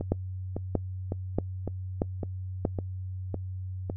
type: two click trains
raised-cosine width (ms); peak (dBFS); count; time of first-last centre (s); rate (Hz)
2; -11 / -18; 5 / 8; 0.12-2.652 / 0.01-3.899; 1.58 / 1.8
effects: noise-tail reverb RT60 0.1 s tail -24 dB re dry + added 93 Hz sine -33 dBFS peak until 3.96 s